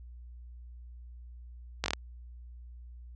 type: slowing click train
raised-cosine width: 0.2 ms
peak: -11 dBFS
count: 5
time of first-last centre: 1.84-1.934 s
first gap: 20 ms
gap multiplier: 1.11
effects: added 60 Hz sine -45 dBFS peak until 3.15 s + resampled to 22050 Hz